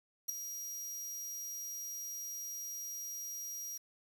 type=tone with ADSR envelope; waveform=sawtooth; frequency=5730 Hz; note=F8; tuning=44 cents sharp; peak=-27 dBFS; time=0.28-3.78 s; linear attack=16 ms; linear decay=4 ms; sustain=-11 dB; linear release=10 ms; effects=9-bit